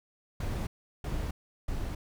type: noise bursts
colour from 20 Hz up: brown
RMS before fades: -33 dBFS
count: 3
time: 0.4-1.95 s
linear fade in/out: 5 ms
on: 270 ms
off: 370 ms
effects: none